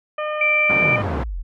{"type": "harmonic tone", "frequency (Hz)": 607, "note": "D#5", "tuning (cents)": -43, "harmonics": [1, 2, 3, 4, 5], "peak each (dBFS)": [-24, -27, -34, -34, -41], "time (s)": [0.18, 1.02], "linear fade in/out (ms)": 5}
{"type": "tone", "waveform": "sine", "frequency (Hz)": 2349, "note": "D7", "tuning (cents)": 0, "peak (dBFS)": -15, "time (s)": [0.41, 0.96], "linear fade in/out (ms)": 2}
{"type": "band-pass noise", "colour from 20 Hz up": "pink", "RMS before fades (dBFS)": -26, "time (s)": [0.69, 1.24], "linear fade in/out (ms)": 10, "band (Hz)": [140, 1100], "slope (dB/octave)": 12}
{"type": "exponential sweep", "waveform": "sine", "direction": "down", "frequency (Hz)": [174.61, 36.71], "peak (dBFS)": -24, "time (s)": [0.81, 1.43], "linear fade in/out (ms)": 20}
{"effects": []}